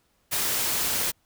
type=noise; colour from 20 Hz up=white; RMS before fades=-26 dBFS; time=0.31-1.12 s; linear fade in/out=20 ms; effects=pink hiss -68 dBFS RMS until 1.25 s